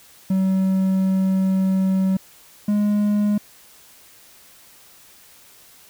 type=tone pair in turn; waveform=triangle; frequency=190 / 207.3 Hz; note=F#3 / G#3; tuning=+46 / -3 cents; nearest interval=major second; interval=151 cents; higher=second; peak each=-14 dBFS; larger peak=neither; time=0.3-2.17 / 2.68-3.38 s; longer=first; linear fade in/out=5 ms; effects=white hiss -49 dBFS RMS until 5.89 s